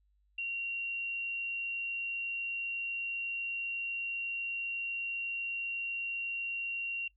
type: tone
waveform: sine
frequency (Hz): 2754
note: F7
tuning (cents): -25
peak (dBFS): -33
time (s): 0.38-7.08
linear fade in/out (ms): 5
effects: noise-tail reverb RT60 0.1 s tail -22 dB re dry + added 50 Hz sine -68 dBFS peak until 7.16 s

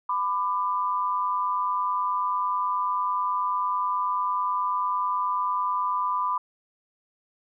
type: tone pair together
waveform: sine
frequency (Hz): 1000 / 1189.2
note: B5 / D6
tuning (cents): +21 / +21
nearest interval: minor third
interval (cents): 300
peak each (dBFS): -25 / -27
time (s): 0.09-6.38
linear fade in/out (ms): 5
effects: none

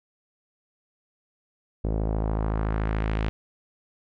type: tone with low-pass filter sweep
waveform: sawtooth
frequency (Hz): 53.7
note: A1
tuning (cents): -41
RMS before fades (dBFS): -26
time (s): 1.84-3.29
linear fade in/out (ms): 0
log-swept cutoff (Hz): 500 to 3000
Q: 1.3
effects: none

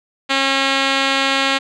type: tone with low-pass filter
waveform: 5% pulse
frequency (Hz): 271.5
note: C#4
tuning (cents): -36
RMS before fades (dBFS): -17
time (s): 0.29-1.59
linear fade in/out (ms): 20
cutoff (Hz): 4800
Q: 1.9
effects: none

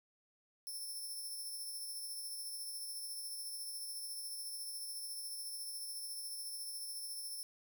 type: tone with tremolo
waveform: 5% pulse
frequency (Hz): 5350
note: E8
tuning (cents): +25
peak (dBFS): -35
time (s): 0.67-7.43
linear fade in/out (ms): 0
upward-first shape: triangle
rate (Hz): 14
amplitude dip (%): 35
effects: none

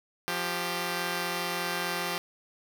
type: tone pair together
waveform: 5% pulse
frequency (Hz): 175 / 393.4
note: F3 / G4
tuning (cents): +4 / +6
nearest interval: octave + major second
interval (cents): 1402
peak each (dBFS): -21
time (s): 0.28-2.18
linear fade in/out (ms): 0
effects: none

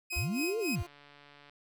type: tone with tremolo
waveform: sawtooth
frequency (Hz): 2523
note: D#7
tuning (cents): +23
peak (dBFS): -29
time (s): 0.1-0.76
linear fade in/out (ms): 10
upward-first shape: sine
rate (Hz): 3.7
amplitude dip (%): 95
type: tone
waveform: 20% pulse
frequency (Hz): 349.2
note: F4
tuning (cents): 0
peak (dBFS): -39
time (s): 0.12-0.87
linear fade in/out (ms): 10
type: linear two-way sweep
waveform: sine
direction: up then down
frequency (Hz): 55 to 466.2 to 55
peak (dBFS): -30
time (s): 0.16-0.83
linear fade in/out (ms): 10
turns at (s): 0.59
type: click train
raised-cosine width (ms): 0.3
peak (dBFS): -39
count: 107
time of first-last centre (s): 0.76-1.496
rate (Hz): 144
effects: none

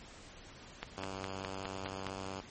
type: click train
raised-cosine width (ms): 0.3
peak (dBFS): -21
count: 7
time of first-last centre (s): 0.83-2.067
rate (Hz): 4.85
type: tone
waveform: 5% pulse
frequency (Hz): 95.8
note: G2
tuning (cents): -39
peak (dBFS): -29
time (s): 0.97-2.41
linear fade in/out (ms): 10
effects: pink hiss -53 dBFS RMS until 2.5 s + MP3 32 kbps

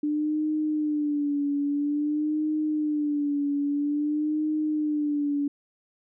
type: tone with vibrato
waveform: sine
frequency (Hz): 296.2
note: D4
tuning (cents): +15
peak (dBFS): -23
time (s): 0.03-5.48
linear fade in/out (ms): 5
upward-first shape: sine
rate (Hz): 0.5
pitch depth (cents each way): 64
effects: none

